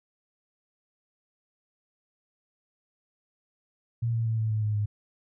sine tone with pitch steps, 116.54 / 114.41 / 112.31 / 110.25 / 108.23 / 106.25 / 104.31 Hz, A#2 / A#2 / A2 / A2 / A2 / G#2 / G#2, 0 / -32 / +36 / +4 / -28 / +40 / +8 cents, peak -24 dBFS, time 4.02-4.86 s, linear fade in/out 10 ms, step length 120 ms, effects none

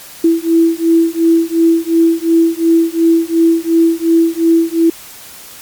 sine beating tone pair, 329.6 / 332.4 Hz, E4 / E4, 0 / +15 cents, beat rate 2.8 Hz, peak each -11 dBFS, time 0.24-4.9 s, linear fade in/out 5 ms, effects white hiss -34 dBFS RMS until 5.61 s + MP3 96 kbps

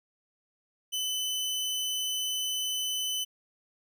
sawtooth tone, 3019 Hz, F#7, 34 cents sharp, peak -26 dBFS, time 0.92-3.25 s, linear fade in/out 20 ms, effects none

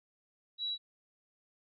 sine tone, 3904 Hz, B7, 21 cents flat, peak -33 dBFS, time 0.58-0.78 s, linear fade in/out 50 ms, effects none

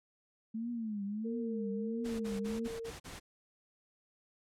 sine tone with vibrato, 218.3 Hz, A3, 13 cents flat, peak -35 dBFS, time 0.54-2.68 s, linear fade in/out 10 ms, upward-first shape triangle, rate 1.5 Hz, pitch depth 180 cents each way
sine tone, 457.4 Hz, A#4, 33 cents flat, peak -39 dBFS, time 1.24-2.91 s, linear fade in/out 20 ms
pink noise bursts, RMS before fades -47 dBFS, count 6, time 2.04-3.2 s, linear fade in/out 20 ms, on 160 ms, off 40 ms
effects low-pass 10000 Hz 12 dB/octave

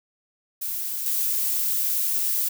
violet noise with level steps, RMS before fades -29 / -24 dBFS, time 0.61-2.49 s, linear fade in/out 10 ms, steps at 1.06 s, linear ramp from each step 2 ms, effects none

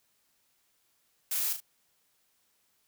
blue noise with echo, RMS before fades -31 dBFS, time 1.31-1.53 s, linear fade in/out 5 ms, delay 37 ms, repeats 2, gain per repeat -7 dB, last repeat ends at 1.604 s, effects white hiss -72 dBFS RMS until 2.87 s

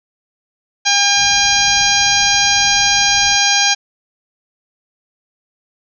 harmonic tone, 806 Hz, G5, 48 cents sharp, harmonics 1 / 2 / 3 / 4 / 5 / 6 / 7 / 8, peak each -19 / -19 / -19 / -19 / -19 / -19 / -19 / -19 dBFS, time 0.85-3.75 s, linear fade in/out 20 ms
pink low-pass noise, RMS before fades -36 dBFS, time 1.15-3.38 s, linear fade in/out 50 ms, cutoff 230 Hz, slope 24 dB/octave
effects none

